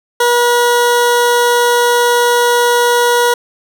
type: tone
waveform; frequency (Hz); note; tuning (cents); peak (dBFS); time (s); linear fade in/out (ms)
20% pulse; 481.5; B4; -44; -4; 0.2-3.34; 5
effects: none